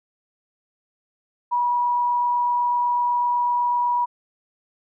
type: tone with frequency modulation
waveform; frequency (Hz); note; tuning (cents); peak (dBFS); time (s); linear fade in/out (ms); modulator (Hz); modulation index
sine; 969; B5; -33; -18; 1.51-4.06; 20; 28; 0.35
effects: none